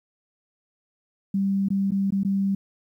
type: tone with dropouts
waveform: sine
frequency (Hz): 196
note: G3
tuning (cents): 0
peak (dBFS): -20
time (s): 1.34-2.55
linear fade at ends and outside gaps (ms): 5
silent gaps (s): 1.686-1.703 / 1.908-1.918 / 2.106-2.122 / 2.234-2.248
effects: 10-bit

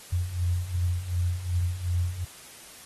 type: beating tone pair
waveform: sine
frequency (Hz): 86.4 / 89.1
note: F2 / F2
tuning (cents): -18 / +35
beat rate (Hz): 2.7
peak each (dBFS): -30 / -26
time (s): 0.12-2.25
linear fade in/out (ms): 10
effects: white hiss -47 dBFS RMS until 2.85 s + AAC 32 kbps

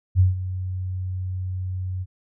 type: tone with ADSR envelope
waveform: sine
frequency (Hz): 92.5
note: F#2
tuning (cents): 0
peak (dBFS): -11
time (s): 0.15-2.06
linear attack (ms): 47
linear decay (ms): 150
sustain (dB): -14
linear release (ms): 42
effects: none

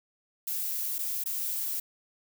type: noise with dropouts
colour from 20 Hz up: violet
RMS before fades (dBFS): -32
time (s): 0.47-1.8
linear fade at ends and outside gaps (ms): 5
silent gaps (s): 0.984-0.989 / 1.239-1.258
effects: none

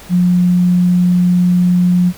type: tone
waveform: sine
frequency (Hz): 178.5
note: F3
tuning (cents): +38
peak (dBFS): -8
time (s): 0.09-2.13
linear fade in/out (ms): 50
effects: pink hiss -37 dBFS RMS until 2.17 s

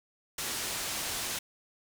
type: low-pass noise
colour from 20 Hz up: white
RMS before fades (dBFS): -35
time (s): 0.38-1.39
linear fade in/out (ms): 5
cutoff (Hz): 9600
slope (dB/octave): 12
effects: none

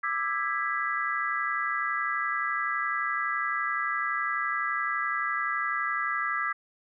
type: chord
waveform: sine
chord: E dominant seventh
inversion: third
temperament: just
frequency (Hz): 1186.7 / 1318.5 / 1648.1 / 1977.8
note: D6 / E6 / G#6 / B6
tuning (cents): +18 / 0 / -14 / +2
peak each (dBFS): -32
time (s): 0.03-6.53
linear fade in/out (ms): 10
effects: none

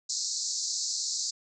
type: band-pass noise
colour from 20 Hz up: white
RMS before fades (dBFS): -32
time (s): 0.09-1.31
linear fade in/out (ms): 10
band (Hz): 4100 to 7500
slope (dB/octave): 96
effects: none

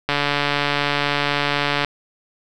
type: click train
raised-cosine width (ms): 0.3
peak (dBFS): -3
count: 254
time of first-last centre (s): 0.09-1.847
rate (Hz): 144
effects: none

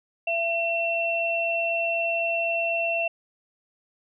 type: tone pair together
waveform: sine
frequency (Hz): 672.8 / 2706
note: E5 / E7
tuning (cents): +35 / +45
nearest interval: 2 octaves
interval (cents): 2410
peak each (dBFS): -26 / -25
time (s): 0.27-3.08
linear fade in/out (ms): 5
effects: none

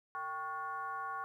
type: tone with frequency modulation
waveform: sine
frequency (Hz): 1108.7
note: C#6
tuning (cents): 0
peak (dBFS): -37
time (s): 0.15-1.24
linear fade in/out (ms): 0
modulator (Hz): 328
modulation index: 0.99
effects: 12-bit

